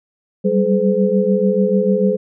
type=tone cluster; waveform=sine; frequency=192 / 198.8 / 424.9 / 510 Hz; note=G3 / G3 / G#4 / C5; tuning=-36 / +25 / +40 / -44 cents; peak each=-18 dBFS; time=0.44-2.17 s; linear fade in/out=20 ms; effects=none